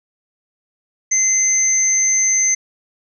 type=tone pair together; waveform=sine; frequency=2062 / 6199 Hz; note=C7 / G8; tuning=-26 / -20 cents; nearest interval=octave + perfect fifth; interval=1906 cents; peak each=-23 / -13 dBFS; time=1.11-2.55 s; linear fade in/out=10 ms; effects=none